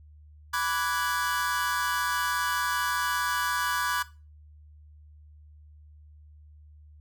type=chord; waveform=45% pulse; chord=G# half-diminished seventh; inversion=first; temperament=equal with one note detuned; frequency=987.8 / 1162.5 / 1480 / 1661.2 Hz; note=B5 / D6 / F#6 / G#6; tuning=0 / -18 / 0 / 0 cents; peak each=-32 / -31 / -32 / -31 dBFS; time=0.53-4.03 s; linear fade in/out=10 ms; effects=noise-tail reverb RT60 0.3 s tail -17 dB re dry + added 75 Hz sine -49 dBFS peak until 7 s